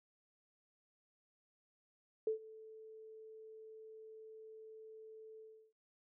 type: tone with ADSR envelope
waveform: sine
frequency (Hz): 439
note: A4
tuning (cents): -4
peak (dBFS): -30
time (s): 2.27-5.73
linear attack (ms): 3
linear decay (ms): 110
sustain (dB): -21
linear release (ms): 340
effects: noise-tail reverb RT60 0.3 s tail -21 dB re dry